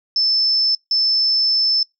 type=tone bursts at uneven times; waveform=sine; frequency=5274 Hz; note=E8; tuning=in tune; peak=-14 dBFS; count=2; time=0.16-0.75 / 0.91-1.83 s; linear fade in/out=2 ms; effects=noise-tail reverb RT60 0.2 s tail -26 dB re dry